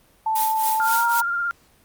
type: tone with pitch glide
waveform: sine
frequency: 880 to 937.7 Hz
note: A5 to A#5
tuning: 0 to +10 cents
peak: -19 dBFS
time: 0.26-1.22 s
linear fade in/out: 5 ms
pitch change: +110 cents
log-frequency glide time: 0.84-1.03 s
type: noise with tremolo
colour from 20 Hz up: blue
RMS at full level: -24 dBFS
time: 0.35-1.21 s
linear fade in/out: 10 ms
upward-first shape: triangle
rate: 3.8 Hz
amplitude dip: 90%
type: tone with vibrato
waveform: sine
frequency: 1396.9 Hz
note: F6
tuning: in tune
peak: -21 dBFS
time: 0.8-1.51 s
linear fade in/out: 0 ms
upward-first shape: triangle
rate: 17 Hz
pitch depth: 28 cents each way
effects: pink hiss -57 dBFS RMS until 1.84 s + Opus 32 kbps